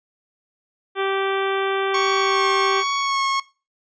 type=harmonic tone; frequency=389.2 Hz; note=G4; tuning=12 cents flat; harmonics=1 / 2 / 3 / 4 / 5 / 6 / 7 / 8 / 9; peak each=-22 / -28 / -27 / -30 / -35 / -34 / -39 / -36 / -36 dBFS; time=0.95-2.84 s; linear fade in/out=50 ms
type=tone with vibrato; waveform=sawtooth; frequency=1104 Hz; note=C#6; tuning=7 cents flat; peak=-16 dBFS; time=1.94-3.4 s; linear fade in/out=5 ms; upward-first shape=sine; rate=1.3 Hz; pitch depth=21 cents each way
effects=noise-tail reverb RT60 0.3 s tail -18 dB re dry + resampled to 16000 Hz